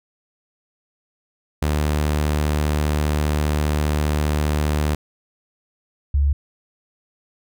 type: tone pair in turn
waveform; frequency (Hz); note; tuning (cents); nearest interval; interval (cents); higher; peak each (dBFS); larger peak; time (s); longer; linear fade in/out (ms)
sawtooth / sine; 75 / 70.79; D2 / C#2; +37 / +37; minor second; 100; first; -14; neither; 1.62-4.95 / 6.14-6.33; first; 5
effects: none